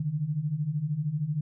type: beating tone pair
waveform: sine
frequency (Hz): 141.4 / 154.4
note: C#3 / D#3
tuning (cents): +35 / -13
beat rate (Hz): 13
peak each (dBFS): -32 / -28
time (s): 0-1.41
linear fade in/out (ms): 5
effects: none